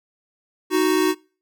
square tone pair together, 311.6 / 370.5 Hz, D#4 / F#4, +3 / +2 cents, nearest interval minor third, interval 299 cents, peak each -21 / -19 dBFS, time 0.7-1.15 s, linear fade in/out 50 ms, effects noise-tail reverb RT60 0.4 s tail -26 dB re dry

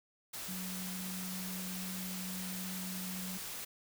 sine tone in noise, 185.3 Hz, F#3, 3 cents sharp, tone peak -41 dBFS, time 0.48-3.38 s, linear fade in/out 10 ms, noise white, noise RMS -43 dBFS, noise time 0.33-3.65 s, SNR -1 dB, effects none

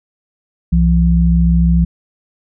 sine tone pair together, 63.7 / 170.06 Hz, C2 / F3, -46 / -46 cents, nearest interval octave + perfect fourth, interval 1700 cents, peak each -11 dBFS, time 0.72-1.85 s, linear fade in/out 10 ms, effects none

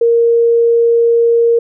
sine tone, 466.2 Hz, A#4, in tune, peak -7 dBFS, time 0.01-1.59 s, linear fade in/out 5 ms, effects none

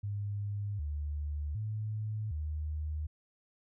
sine tone with pitch steps, 102 / 73.9 / 107.5 / 76.5 Hz, G#2 / D2 / A2 / D#2, -31 / +11 / -40 / -29 cents, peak -33 dBFS, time 0.03-3.07 s, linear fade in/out 10 ms, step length 760 ms, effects none

